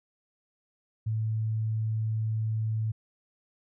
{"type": "tone", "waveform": "sine", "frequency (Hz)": 110, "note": "A2", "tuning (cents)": 0, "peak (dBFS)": -26, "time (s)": [1.06, 2.92], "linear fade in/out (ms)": 10, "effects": []}